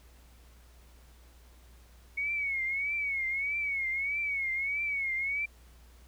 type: tone with vibrato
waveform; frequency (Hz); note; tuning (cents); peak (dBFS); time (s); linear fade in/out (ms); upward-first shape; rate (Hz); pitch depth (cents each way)
sine; 2217; C#7; 0; -29; 2.17-5.46; 10; triangle; 1.6; 110
effects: added 60 Hz sine -54 dBFS peak until 6.07 s + pink hiss -62 dBFS RMS until 6.07 s